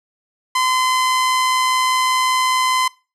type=tone with amplitude modulation; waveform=sawtooth; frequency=1026 Hz; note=C6; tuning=34 cents flat; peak=-10 dBFS; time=0.55-2.88 s; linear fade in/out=5 ms; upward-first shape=sine; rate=125 Hz; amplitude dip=25%; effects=noise-tail reverb RT60 0.3 s tail -22 dB re dry + low-pass 10000 Hz 12 dB/octave